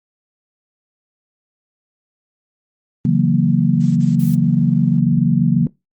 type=chord; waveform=sine; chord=F# dominant seventh; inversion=second; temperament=equal; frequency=138.59 / 164.81 / 185 / 233.1 Hz; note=C#3 / E3 / F#3 / A#3; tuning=0 / 0 / 0 / 0 cents; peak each=-17 dBFS; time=3.05-5.67 s; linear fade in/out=2 ms
type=noise bursts; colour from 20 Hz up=blue; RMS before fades=-36 dBFS; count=3; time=3.8-4.352 s; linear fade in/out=10 ms; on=160 ms; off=36 ms
effects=noise-tail reverb RT60 0.2 s tail -21 dB re dry + Opus 24 kbps